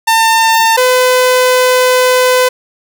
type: tone pair in turn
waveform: sawtooth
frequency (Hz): 901 / 505.7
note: A5 / B4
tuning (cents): +41 / +41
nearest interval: minor seventh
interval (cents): 1000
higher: first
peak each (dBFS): -3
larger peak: neither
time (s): 0.07-0.77 / 0.77-2.49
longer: second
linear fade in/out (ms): 10
effects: none